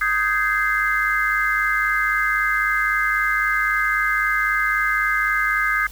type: chord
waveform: sine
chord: Ab major seventh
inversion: second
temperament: just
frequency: 1245.9 / 1557.4 / 1661.2 / 2077 Hz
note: Eb6 / G6 / Ab6 / C7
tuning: +2 / -12 / 0 / -13 cents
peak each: -23 dBFS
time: 0.01-5.87 s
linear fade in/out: 5 ms
effects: added 50 Hz sine -38 dBFS peak until 5.91 s + white hiss -44 dBFS RMS until 5.91 s